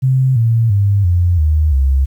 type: tone with pitch steps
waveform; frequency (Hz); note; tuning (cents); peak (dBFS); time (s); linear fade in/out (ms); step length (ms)
sine; 130.9 / 114.62 / 100.36 / 87.87 / 76.94 / 67.37; C3 / A#2 / G2 / F2 / D#2 / C#2; +1 / -29 / +41 / +11 / -19 / -49; -9; 0.02-2.06; 20; 340
effects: 8-bit